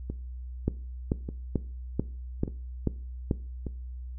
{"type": "two click trains", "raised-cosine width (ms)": 3, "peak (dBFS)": [-12, -21], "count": [7, 4], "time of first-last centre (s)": [[0.68, 3.312], [0.1, 3.667]], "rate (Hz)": [2.28, 0.841], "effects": ["noise-tail reverb RT60 0.4 s tail -19 dB re dry", "added 62 Hz sine -36 dBFS peak until 4.18 s"]}